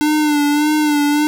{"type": "tone with vibrato", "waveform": "square", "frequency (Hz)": 297.6, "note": "D4", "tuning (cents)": 23, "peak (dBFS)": -13, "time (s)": [0.01, 1.27], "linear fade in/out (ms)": 0, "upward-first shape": "sine", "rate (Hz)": 1.7, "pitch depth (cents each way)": 44, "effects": []}